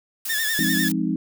blue noise, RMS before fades -29 dBFS, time 0.25-0.92 s, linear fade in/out 5 ms
sawtooth tone with vibrato, 1760 Hz, A6, in tune, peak -19 dBFS, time 0.29-0.89 s, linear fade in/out 10 ms, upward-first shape sine, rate 10 Hz, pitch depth 71 cents each way
sine chord, F minor seventh, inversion none, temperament equal, 174.61 / 207.7 / 261.6 / 311.1 Hz, F3 / Ab3 / C4 / Eb4, 0 / 0 / 0 / 0 cents, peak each -26 dBFS, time 0.59-1.16 s, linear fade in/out 2 ms
effects none

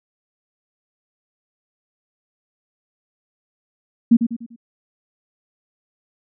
sine tone with echo, 233.1 Hz, A#3, in tune, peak -7 dBFS, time 4.11-4.17 s, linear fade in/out 10 ms, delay 98 ms, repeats 4, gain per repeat -8 dB, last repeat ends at 4.562 s, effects none

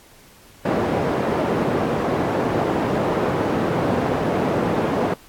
white band-pass noise, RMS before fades -21 dBFS, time 0.65-5.14 s, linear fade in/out 5 ms, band 120 to 590 Hz, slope 12 dB/octave, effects pink hiss -49 dBFS RMS until 5.28 s + AAC 64 kbps

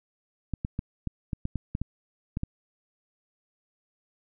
clicks, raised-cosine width 5 ms, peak -17 dBFS, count 11, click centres 0.537 / 0.649 / 0.791 / 1.073 / 1.332 / 1.454 / 1.557 / 1.751 / 1.816 / 2.371 / 2.434 s, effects none

